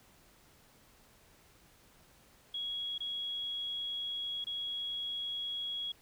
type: tone with dropouts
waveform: sine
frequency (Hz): 3323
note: G#7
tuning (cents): 0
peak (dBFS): -35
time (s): 2.54-5.92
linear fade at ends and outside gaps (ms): 5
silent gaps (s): 2.981-3.004 / 4.443-4.468
effects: pink hiss -63 dBFS RMS until 6.01 s